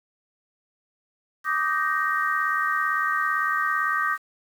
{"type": "chord", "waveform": "sine", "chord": "Eb major seventh", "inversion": "third", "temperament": "just", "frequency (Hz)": [1166.7, 1244.5, 1555.6, 1866.8], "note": ["D6", "Eb6", "G6", "Bb6"], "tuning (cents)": [-12, 0, -14, 2], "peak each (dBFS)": -27, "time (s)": [1.44, 4.18], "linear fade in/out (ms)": 50, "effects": ["8-bit"]}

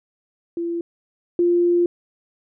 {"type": "tone pair in turn", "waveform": "sine", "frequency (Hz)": [340, 348.3], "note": ["F4", "F4"], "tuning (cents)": [-46, -5], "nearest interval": "unison", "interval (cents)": 41, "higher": "second", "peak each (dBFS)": [-22, -14], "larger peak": "second", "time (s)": [[0.57, 0.81], [1.39, 1.86]], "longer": "second", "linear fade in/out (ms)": 2, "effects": []}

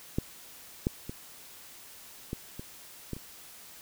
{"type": "clicks", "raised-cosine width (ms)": 3, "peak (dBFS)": [-14, -13, -24, -20, -26, -21, -30], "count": 7, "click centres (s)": [0.185, 0.869, 1.095, 2.331, 2.595, 3.133, 3.166], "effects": ["white hiss -50 dBFS RMS until 3.81 s"]}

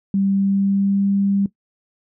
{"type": "tone with pitch glide", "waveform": "sine", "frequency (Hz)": [196, 198.28], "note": ["G3", "G3"], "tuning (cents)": [0, 20], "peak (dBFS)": -15, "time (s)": [0.14, 1.46], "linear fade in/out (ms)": 2, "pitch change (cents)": 20, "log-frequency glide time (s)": [0.29, 1.07], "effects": ["noise-tail reverb RT60 0.1 s tail -17 dB re dry"]}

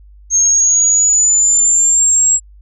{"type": "linear sweep", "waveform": "sine", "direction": "up", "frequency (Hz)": [6430, 7650], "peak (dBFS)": -8, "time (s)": [0.3, 2.4], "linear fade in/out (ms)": 50, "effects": ["added 50 Hz sine -38 dBFS peak until 2.61 s"]}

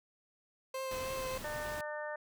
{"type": "tone with vibrato", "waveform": "30% pulse", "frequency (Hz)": 523.3, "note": "C5", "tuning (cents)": 0, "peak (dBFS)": -34, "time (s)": [0.74, 1.38], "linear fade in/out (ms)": 5, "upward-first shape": "triangle", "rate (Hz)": 3.2, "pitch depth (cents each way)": 24}
{"type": "noise", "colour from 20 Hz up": "pink", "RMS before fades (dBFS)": -45, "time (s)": [0.91, 1.81], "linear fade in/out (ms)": 2}
{"type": "harmonic tone", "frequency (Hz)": 300, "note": "D4", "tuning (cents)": 37, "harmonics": [2, 3, 4, 5, 6], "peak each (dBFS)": [-40, -45, -49, -48, -44], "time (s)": [1.44, 2.16], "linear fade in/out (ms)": 5}
{"effects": []}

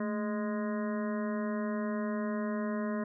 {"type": "harmonic tone with a mistuned harmonic", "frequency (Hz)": 207.7, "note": "G#3", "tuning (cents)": 0, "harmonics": [1, 2, 3, 5, 6, 7, 8, 9], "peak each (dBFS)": [-32, -40, -39, -43, -49, -49, -50, -48], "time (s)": [0, 3.04], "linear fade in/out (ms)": 5, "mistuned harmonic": 1, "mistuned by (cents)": 83, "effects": []}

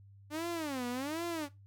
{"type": "tone with vibrato", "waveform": "sawtooth", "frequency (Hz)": 289.1, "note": "D4", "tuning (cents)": -27, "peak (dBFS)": -31, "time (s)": [0.3, 1.49], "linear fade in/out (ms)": 50, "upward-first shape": "sine", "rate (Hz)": 1.3, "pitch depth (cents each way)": 300, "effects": ["noise-tail reverb RT60 0.2 s tail -17 dB re dry", "added 99 Hz sine -54 dBFS peak until 1.66 s"]}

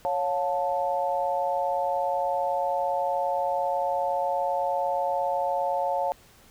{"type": "chord", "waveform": "sine", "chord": "Db augmented", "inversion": "none", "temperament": "equal with one note detuned", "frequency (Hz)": [554.4, 711.9, 880], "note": ["Db5", "F5", "A5"], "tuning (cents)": [0, 33, 0], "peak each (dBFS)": -28, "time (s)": [0.05, 6.12], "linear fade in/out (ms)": 0, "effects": ["pink hiss -55 dBFS RMS until 6.5 s"]}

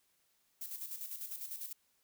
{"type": "noise with tremolo", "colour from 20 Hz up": "violet", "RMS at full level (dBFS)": -42, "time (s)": [0.61, 1.73], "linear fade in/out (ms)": 5, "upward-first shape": "square", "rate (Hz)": 10, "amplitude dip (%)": 55, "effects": ["white hiss -75 dBFS RMS until 2.03 s"]}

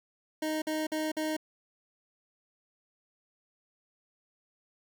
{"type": "tone bursts", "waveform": "25% pulse", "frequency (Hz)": 311.1, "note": "D#4", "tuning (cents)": 0, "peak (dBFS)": -26, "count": 4, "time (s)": [0.42, 1.367], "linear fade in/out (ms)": 5, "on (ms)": 200, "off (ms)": 49, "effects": []}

